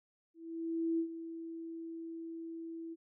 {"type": "tone with ADSR envelope", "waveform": "sine", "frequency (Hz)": 329.6, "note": "E4", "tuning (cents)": 0, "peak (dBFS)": -29, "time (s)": [0.34, 2.96], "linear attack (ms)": 650, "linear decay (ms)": 84, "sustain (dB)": -12, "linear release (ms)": 34, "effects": []}